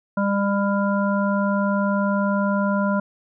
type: harmonic tone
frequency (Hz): 200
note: G3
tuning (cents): +35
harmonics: 1 / 3 / 5 / 7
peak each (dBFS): -20 / -25 / -27 / -28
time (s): 0.17-3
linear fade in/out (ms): 5
effects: none

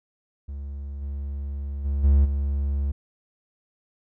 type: tone with level steps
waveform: triangle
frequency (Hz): 70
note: C#2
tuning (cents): +18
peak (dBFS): -29 / -26 / -20 / -12 / -20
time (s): 0.48-2.92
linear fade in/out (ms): 10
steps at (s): 1.01 / 1.84 / 2.03 / 2.24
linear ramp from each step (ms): 20
effects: none

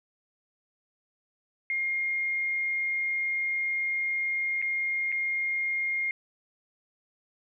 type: tone with dropouts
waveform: sine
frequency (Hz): 2129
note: C7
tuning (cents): +30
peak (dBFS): -26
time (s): 1.7-6.11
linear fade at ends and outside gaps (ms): 1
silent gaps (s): 4.617-4.624 / 5.119-5.124
effects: none

